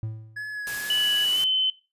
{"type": "tone with exponential decay", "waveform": "triangle", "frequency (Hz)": 110, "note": "A2", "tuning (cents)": 0, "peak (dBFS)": -24, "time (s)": [0.03, 0.59], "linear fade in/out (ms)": 0, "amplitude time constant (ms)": 120}
{"type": "tone with vibrato", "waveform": "triangle", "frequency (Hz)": 1688, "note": "G#6", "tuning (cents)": 28, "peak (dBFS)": -28, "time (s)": [0.36, 1.25], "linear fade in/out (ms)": 10, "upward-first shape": "sine", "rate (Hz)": 2.2, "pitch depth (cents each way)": 20}
{"type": "noise", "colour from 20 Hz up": "white", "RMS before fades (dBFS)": -35, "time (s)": [0.67, 1.44], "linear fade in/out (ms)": 0}
{"type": "tone with pitch glide", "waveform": "sine", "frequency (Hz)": [2960, 3054], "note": ["F#7", "G7"], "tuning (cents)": [0, -46], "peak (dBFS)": -20, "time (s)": [0.9, 1.7], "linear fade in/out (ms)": 2, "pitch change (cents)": 54, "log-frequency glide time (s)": [1.32, 1.4]}
{"effects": ["noise-tail reverb RT60 0.3 s tail -19 dB re dry", "resampled to 32000 Hz"]}